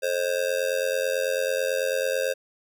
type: tone with amplitude modulation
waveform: square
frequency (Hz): 529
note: C5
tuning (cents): +19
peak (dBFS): -20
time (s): 0.02-2.34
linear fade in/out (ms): 20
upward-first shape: sine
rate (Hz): 89.1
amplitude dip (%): 90
effects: none